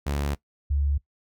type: tone pair in turn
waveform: sawtooth / sine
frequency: 71.4 / 71.15 Hz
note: D2 / C#2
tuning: -48 / +46 cents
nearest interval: unison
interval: 6 cents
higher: first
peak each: -21 dBFS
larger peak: neither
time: 0.06-0.35 / 0.7-0.98 s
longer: first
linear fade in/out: 10 ms
effects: noise-tail reverb RT60 0.1 s tail -19 dB re dry